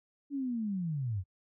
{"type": "linear sweep", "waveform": "sine", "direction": "down", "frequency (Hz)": [289.6, 85.6], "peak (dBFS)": -31, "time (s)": [0.3, 1.24], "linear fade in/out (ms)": 50, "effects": ["noise-tail reverb RT60 0.1 s tail -25 dB re dry"]}